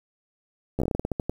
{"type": "slowing click train", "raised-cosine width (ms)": 2, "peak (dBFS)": -13, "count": 13, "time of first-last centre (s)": [0.79, 1.296], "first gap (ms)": 12, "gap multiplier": 1.21, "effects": ["8-bit"]}